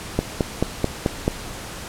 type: click train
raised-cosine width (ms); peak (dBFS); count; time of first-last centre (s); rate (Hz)
2; -4; 6; 0.19-1.279; 4.59
effects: pink hiss -34 dBFS RMS until 1.88 s + low-pass 11000 Hz 12 dB/octave